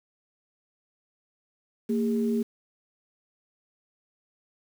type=tone pair together; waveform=sine; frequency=228.4 / 407 Hz; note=A#3 / G#4; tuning=-35 / -35 cents; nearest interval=minor seventh; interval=1000 cents; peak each=-24 / -29 dBFS; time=1.89-2.43 s; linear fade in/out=10 ms; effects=8-bit